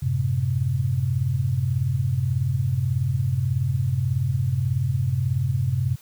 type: chord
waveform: sine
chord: F# diminished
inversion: none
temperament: equal with one note detuned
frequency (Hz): 92.5 / 109.11 / 130.81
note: F#2 / A2 / C3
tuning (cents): 0 / -14 / 0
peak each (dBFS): -26 / -27 / -22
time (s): 0.02-5.96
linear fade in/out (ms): 10
effects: white hiss -52 dBFS RMS until 6.01 s